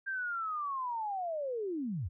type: linear sweep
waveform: sine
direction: down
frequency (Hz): 1600 to 69.3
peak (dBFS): -33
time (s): 0.06-2.09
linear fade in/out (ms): 20
effects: none